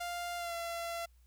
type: tone with pitch glide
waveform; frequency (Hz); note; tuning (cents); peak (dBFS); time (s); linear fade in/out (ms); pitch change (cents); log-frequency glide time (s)
sawtooth; 698.5 to 679; F5 to F5; 0 to -49; -33; 0-1.06; 10; -49; 0.37-0.54
effects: added 60 Hz sine -60 dBFS peak until 1.26 s + white hiss -75 dBFS RMS until 1.26 s